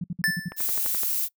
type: tone bursts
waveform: sine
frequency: 174.61 Hz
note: F3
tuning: in tune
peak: -26 dBFS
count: 6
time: 0.01-0.486 s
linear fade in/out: 5 ms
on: 31 ms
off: 58 ms
type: tone with exponential decay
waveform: square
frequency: 1760 Hz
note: A6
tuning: in tune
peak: -19 dBFS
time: 0.24-0.66 s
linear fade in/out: 0 ms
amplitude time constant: 90 ms
type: click train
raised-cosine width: 0.5 ms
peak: -21 dBFS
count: 7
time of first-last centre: 0.52-1.033 s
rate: 11.7 Hz
type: noise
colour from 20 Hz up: violet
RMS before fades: -26 dBFS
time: 0.56-1.29 s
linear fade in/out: 50 ms
effects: noise-tail reverb RT60 0.1 s tail -23 dB re dry